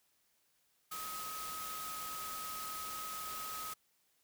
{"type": "tone in noise", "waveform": "sine", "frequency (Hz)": 1268, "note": "D#6", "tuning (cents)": 32, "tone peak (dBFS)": -43, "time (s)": [0.91, 3.74], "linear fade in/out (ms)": 10, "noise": "white", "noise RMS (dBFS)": -45, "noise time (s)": [0.91, 3.74], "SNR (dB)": -1, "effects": ["white hiss -75 dBFS RMS until 4.23 s"]}